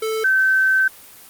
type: tone pair in turn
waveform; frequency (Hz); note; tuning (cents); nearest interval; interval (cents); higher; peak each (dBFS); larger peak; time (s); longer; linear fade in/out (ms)
square / sine; 440 / 1541; A4 / G6; 0 / -30; octave + minor seventh; 2170; second; -21 / -13; second; 0.02-0.24 / 0.24-0.88; second; 5
effects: white hiss -43 dBFS RMS until 1.29 s + Opus 24 kbps